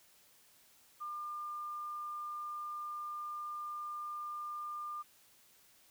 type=tone; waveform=sine; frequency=1200 Hz; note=D6; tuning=37 cents sharp; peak=-39 dBFS; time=1-5.03 s; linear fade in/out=20 ms; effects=white hiss -65 dBFS RMS until 5.9 s